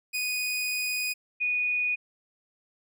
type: tone pair in turn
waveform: sawtooth / sine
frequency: 2482 / 2469 Hz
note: D#7 / D#7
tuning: -5 / -14 cents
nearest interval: unison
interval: 9 cents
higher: first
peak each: -24 / -24 dBFS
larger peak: neither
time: 0.13-1.14 / 1.4-1.96 s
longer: first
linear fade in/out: 20 ms
effects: none